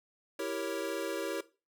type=chord; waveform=square; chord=E diminished seventh; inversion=none; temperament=equal; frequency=329.6 / 392 / 466.2 / 554.4 Hz; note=E4 / G4 / Bb4 / Db5; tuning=0 / 0 / 0 / 0 cents; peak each=-40 / -40 / -40 / -39 dBFS; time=0.39-1.41 s; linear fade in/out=5 ms; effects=noise-tail reverb RT60 0.3 s tail -17 dB re dry